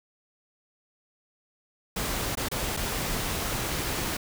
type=noise with dropouts; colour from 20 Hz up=pink; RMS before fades=-30 dBFS; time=1.96-4.17 s; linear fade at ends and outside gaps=5 ms; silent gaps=2.353-2.372 / 2.486-2.514 / 2.767-2.771 s; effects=none